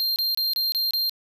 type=tone bursts; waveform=square; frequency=4186 Hz; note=C8; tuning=in tune; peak=-22 dBFS; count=6; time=0-1.095 s; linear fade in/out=0 ms; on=160 ms; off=27 ms; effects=none